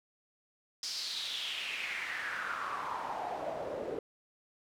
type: noise with band-pass filter sweep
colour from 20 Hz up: pink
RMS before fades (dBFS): -38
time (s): 0.83-3.99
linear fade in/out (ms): 2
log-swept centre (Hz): 5200 to 440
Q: 4.6
effects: none